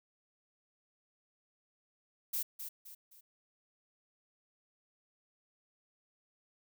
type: noise with echo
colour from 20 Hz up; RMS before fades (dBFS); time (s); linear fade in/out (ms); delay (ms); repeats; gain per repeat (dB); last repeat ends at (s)
violet; -35; 2.33-2.43; 10; 260; 3; -8; 3.21
effects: none